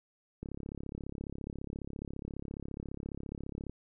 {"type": "click train", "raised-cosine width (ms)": 3, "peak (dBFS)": -27, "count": 114, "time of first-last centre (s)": [0.43, 3.696], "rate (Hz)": 34.6, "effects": []}